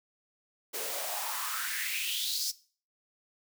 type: noise with high-pass filter sweep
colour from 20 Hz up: white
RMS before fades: -34 dBFS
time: 0.73-2.52 s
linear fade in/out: 20 ms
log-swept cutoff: 390 to 5400 Hz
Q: 5.3
effects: noise-tail reverb RT60 0.4 s tail -18 dB re dry